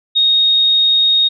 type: tone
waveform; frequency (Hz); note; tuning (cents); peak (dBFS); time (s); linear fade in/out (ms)
sine; 3729; A#7; 0; -9; 0.15-1.29; 20
effects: none